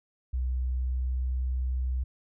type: tone with pitch glide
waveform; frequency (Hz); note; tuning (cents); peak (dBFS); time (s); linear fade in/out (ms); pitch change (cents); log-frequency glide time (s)
sine; 63.1 to 63.54; B1 to B1; +38 to +50; -26; 0.33-2.04; 10; +12; 0.58-1.34
effects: none